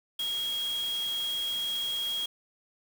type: tone in noise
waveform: sine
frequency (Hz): 3279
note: G#7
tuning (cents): -23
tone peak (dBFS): -29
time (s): 0.19-2.26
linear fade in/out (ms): 5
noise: white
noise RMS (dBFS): -42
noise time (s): 0.19-2.26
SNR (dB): +10
effects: none